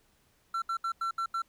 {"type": "tone bursts at uneven times", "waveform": "triangle", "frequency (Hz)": 1350, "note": "E6", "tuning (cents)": 41, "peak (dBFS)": -27, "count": 6, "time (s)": [[0.54, 0.62], [0.69, 0.77], [0.84, 0.92], [1.01, 1.11], [1.18, 1.26], [1.34, 1.42]], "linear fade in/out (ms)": 5, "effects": ["pink hiss -68 dBFS RMS until 1.48 s"]}